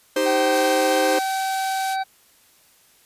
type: chord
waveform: 45% pulse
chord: C minor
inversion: first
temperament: equal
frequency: 311.1 / 392 / 523.3 Hz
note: Eb4 / G4 / C5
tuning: 0 / 0 / 0 cents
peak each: -25 / -26 / -20 dBFS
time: 0.16-1.19 s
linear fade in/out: 5 ms
type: harmonic tone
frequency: 768 Hz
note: G5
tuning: 36 cents flat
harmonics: 1 / 2 / 3 / 5 / 6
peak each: -22 / -31 / -38 / -38 / -41 dBFS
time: 0.25-2.04 s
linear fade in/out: 20 ms
type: band-pass noise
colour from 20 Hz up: pink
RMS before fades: -35 dBFS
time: 0.5-1.97 s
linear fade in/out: 50 ms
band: 4000 to 13000 Hz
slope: 12 dB/octave
effects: white hiss -56 dBFS RMS until 3.05 s + resampled to 32000 Hz